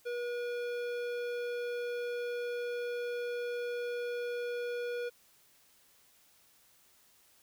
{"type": "tone with hard clipping", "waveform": "sine", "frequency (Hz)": 482.6, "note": "B4", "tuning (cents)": -40, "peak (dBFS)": -36, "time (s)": [0.05, 5.1], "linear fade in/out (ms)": 20, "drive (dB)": 14, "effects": ["white hiss -65 dBFS RMS until 7.42 s"]}